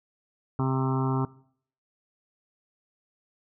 harmonic tone with a mistuned harmonic, 131.9 Hz, C3, 14 cents sharp, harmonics 1 / 2 / 3 / 5 / 6 / 7 / 8 / 9 / 10, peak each -25 / -29 / -34 / -42 / -38 / -37 / -38 / -39 / -40 dBFS, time 0.59-1.25 s, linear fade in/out 2 ms, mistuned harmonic 1, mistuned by +15 cents, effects noise-tail reverb RT60 0.6 s tail -21 dB re dry

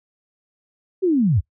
sine linear sweep, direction down, 392 to 72 Hz, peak -14 dBFS, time 1.02-1.41 s, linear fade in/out 20 ms, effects noise-tail reverb RT60 0.1 s tail -20 dB re dry

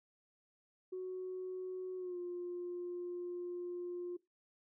sine tone with pitch glide, 370 to 353.5 Hz, F#4 to F4, 0 to +21 cents, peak -38 dBFS, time 0.92-4.17 s, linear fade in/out 10 ms, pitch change -79 cents, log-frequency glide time 1.97-2.18 s, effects noise-tail reverb RT60 0.2 s tail -20 dB re dry + tanh soft clip ceiling -35 dBFS

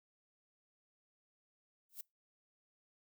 violet noise with exponential growth, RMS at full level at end -40 dBFS, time 1.89-2.01 s, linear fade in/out 5 ms, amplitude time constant 25 ms, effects noise-tail reverb RT60 0.2 s tail -24 dB re dry

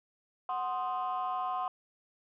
sine chord, C diminished, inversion second, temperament equal, 740 / 1046.5 / 1244.5 Hz, Gb5 / C6 / Eb6, 0 / 0 / 0 cents, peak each -33 / -33 / -38 dBFS, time 0.49-1.68 s, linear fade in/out 2 ms, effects tanh soft clip ceiling -26 dBFS

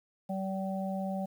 harmonic tone, 191.7 Hz, G3, 38 cents flat, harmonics 1 / 3 / 4, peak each -33 / -38 / -39 dBFS, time 0.29-1.26 s, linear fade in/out 10 ms, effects 10-bit

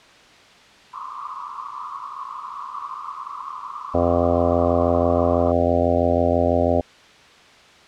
white band-pass noise, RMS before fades -33 dBFS, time 0.93-5.52 s, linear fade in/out 5 ms, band 1000 to 1200 Hz, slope 96 dB/octave
harmonic tone, 86.1 Hz, F2, 24 cents flat, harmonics 1 / 2 / 3 / 4 / 5 / 6 / 7 / 8 / 9, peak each -24 / -32 / -23 / -28 / -26 / -24 / -21 / -25 / -29 dBFS, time 3.94-6.81 s, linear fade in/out 5 ms
effects white hiss -48 dBFS RMS until 7.87 s + low-pass 4000 Hz 12 dB/octave

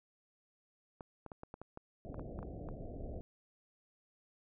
clicks, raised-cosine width 1 ms, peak -32 dBFS, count 12, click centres 1.008 / 1.263 / 1.318 / 1.434 / 1.541 / 1.616 / 1.774 / 2.144 / 2.195 / 2.39 / 2.429 / 2.688 s
pink low-pass noise, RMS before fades -45 dBFS, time 2.05-3.21 s, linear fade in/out 0 ms, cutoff 720 Hz, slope 96 dB/octave
effects none

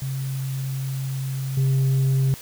sine tone with level steps, 133.8 Hz, C3, 39 cents sharp, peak -24 / -14 dBFS, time 0.02-2.34 s, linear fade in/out 0 ms, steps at 1.57 s, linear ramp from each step 5 ms, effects tanh soft clip ceiling -16 dBFS + white hiss -41 dBFS RMS until 2.41 s

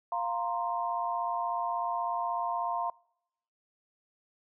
sine chord, F suspended fourth, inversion none, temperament just, 698.5 / 931.3 / 1047.7 Hz, F5 / Bb5 / C6, 0 / -2 / +2 cents, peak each -33 / -33 / -34 dBFS, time 0.12-2.9 s, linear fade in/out 2 ms, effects noise-tail reverb RT60 0.8 s tail -26 dB re dry

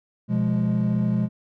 triangle chord, F diminished, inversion second, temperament equal, 123.47 / 174.61 / 207.7 Hz, Cb3 / F3 / Ab3, 0 / 0 / 0 cents, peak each -22 / -23 / -20 dBFS, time 0.28-1.29 s, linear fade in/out 50 ms, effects tanh soft clip ceiling -11 dBFS

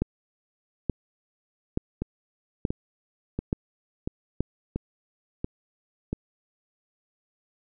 two click trains, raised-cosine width 3 ms, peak -15 / -11 dBFS, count 7 / 6, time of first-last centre 2.02-6.13 / 0.02-4.406 s, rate 1.46 / 1.14 Hz, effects none

